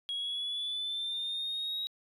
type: exponential sweep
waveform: sine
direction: up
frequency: 3300 to 3819 Hz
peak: -31 dBFS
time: 0.09-1.87 s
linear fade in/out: 0 ms
effects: tanh soft clip ceiling -30 dBFS